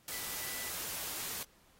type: tone in noise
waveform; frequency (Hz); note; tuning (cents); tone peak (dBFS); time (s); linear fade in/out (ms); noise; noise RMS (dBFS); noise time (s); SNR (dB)
sine; 1980; B6; +4; -48; 0.12-0.7; 2; white; -40; 0.08-1.43; -11
effects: pink hiss -66 dBFS RMS until 1.79 s + AAC 48 kbps